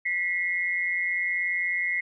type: tone pair together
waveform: sine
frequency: 1962.9 / 2142 Hz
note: B6 / C7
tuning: -11 / +40 cents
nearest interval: major second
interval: 151 cents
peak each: -27 / -27 dBFS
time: 0.05-2.01 s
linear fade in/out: 10 ms
effects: none